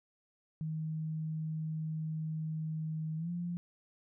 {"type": "tone with pitch glide", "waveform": "sine", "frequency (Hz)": [157.5, 173.75], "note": ["D#3", "F3"], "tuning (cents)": [21, -9], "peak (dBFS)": -34, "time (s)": [0.61, 3.57], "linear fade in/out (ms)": 0, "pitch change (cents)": 170, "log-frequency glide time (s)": [3.17, 3.3], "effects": []}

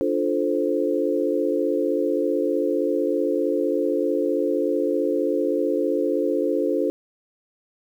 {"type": "chord", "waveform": "sine", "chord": "D minor seventh", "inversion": "none", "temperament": "equal", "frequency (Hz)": [293.7, 349.2, 440, 523.3], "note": ["D4", "F4", "A4", "C5"], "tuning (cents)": [0, 0, 0, 0], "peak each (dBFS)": -25, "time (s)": [0.01, 6.9], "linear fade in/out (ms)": 0, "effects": ["9-bit"]}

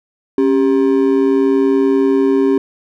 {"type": "ring-modulated tone", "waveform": "triangle", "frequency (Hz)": 334.8, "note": "E4", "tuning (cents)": 27, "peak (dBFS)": -5, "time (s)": [0.38, 2.58], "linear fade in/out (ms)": 2, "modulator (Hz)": 60.3, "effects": []}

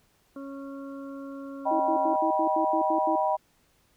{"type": "harmonic tone", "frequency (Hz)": 275.4, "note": "C#4", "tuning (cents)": -11, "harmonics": [1, 2, 4, 5], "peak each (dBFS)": [-37, -43, -49, -51], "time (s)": [0.36, 2.16], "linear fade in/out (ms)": 2}
{"type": "chord", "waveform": "sine", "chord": "Eb augmented", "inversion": "none", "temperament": "just", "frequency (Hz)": [622.3, 777.8, 972.3], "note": ["Eb5", "G5", "B5"], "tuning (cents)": [0, -14, -27], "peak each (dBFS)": -27, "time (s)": [1.65, 3.37], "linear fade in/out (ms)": 20}
{"type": "tone bursts", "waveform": "sine", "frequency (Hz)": 322.2, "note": "E4", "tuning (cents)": -39, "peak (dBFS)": -27, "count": 9, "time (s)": [1.71, 3.158], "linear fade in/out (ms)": 5, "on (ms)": 88, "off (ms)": 82}
{"effects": ["pink hiss -66 dBFS RMS until 3.96 s"]}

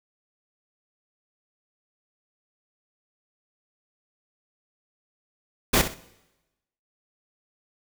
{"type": "noise with echo", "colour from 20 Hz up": "pink", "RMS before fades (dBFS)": -19, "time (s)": [5.73, 5.82], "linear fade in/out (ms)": 10, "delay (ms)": 63, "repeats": 2, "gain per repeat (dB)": -11, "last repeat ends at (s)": 5.946, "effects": ["noise-tail reverb RT60 1.0 s tail -20 dB re dry"]}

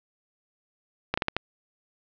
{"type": "slowing click train", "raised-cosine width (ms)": 0.3, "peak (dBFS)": -8, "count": 5, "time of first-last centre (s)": [1.14, 1.366], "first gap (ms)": 35, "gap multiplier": 1.33, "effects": ["low-pass 4000 Hz 12 dB/octave"]}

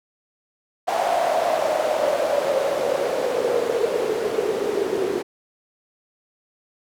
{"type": "noise with band-pass filter sweep", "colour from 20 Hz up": "white", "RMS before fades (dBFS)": -22, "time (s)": [0.87, 5.23], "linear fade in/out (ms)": 20, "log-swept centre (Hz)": [700, 380], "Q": 7.6, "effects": []}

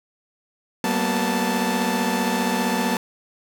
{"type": "tone cluster", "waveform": "sawtooth", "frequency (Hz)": [190.1, 231.1, 246.4, 880], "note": ["F#3", "A#3", "B3", "A5"], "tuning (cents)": [47, -15, -4, 0], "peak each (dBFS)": -22, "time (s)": [0.84, 2.97], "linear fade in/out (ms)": 2, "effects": []}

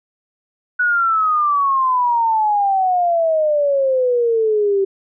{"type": "exponential sweep", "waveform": "sine", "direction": "down", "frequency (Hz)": [1480, 385.4], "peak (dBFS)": -13, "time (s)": [0.79, 4.85], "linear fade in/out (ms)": 10, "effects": []}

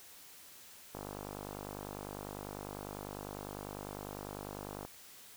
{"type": "click train", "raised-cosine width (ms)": 1, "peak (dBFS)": -28, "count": 196, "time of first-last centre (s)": [0.95, 4.85], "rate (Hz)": 50, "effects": ["white hiss -55 dBFS RMS until 5.36 s"]}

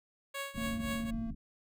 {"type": "tone with tremolo", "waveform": "10% pulse", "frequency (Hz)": 554.4, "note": "C#5", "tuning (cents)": 0, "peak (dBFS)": -27, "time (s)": [0.34, 1.11], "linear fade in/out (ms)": 10, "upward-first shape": "triangle", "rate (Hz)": 3.9, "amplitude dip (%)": 85}
{"type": "low-pass noise", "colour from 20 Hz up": "pink", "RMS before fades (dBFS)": -42, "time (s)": [0.54, 1.35], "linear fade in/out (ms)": 10, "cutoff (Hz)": 290, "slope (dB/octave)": 48}
{"type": "tone", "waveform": "triangle", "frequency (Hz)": 227, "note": "A#3", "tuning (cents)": -46, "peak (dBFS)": -33, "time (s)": [0.57, 1.31], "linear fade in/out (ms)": 10}
{"effects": []}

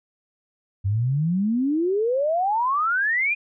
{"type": "exponential sweep", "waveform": "sine", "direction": "up", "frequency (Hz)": [94, 2489], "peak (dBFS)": -19, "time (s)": [0.84, 3.35], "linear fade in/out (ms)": 20, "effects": []}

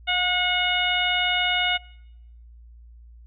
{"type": "harmonic tone with a mistuned harmonic", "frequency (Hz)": 726, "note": "F#5", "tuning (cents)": -33, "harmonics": [1, 2, 3, 4, 5], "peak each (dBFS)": [-28, -28, -25, -25, -29], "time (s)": [0.07, 1.78], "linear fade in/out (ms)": 20, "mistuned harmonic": 1, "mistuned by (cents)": -17, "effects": ["noise-tail reverb RT60 0.9 s tail -25 dB re dry", "added 58 Hz sine -44 dBFS peak until 3.26 s"]}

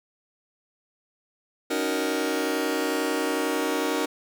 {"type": "chord", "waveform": "sawtooth", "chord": "D# minor seventh", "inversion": "third", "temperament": "just", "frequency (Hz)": [280, 311.1, 373.4, 466.7], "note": ["C#4", "D#4", "F#4", "A#4"], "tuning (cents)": [18, 0, 16, 2], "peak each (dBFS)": [-26, -25, -27, -25], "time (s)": [1.7, 4.06], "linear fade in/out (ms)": 10, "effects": []}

